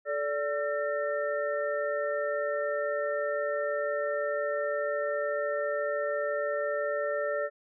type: tone cluster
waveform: sine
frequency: 435.2 / 581 / 1349 / 1814 Hz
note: A4 / D5 / E6 / A#6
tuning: -19 / -19 / +40 / -48 cents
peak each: -36 / -29 / -37 / -37 dBFS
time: 0.05-7.5 s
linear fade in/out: 50 ms
effects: none